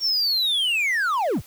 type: linear sweep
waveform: triangle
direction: down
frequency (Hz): 5588 to 36.71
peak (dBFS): -18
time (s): 0-1.42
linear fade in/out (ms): 50
effects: white hiss -49 dBFS RMS until 1.46 s